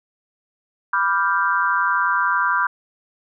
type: chord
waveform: sine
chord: G dominant seventh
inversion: first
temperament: equal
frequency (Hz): 987.8 / 1174.7 / 1396.9 / 1568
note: B5 / D6 / F6 / G6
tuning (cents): 0 / 0 / 0 / 0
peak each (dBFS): -22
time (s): 0.93-2.67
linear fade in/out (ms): 5
effects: none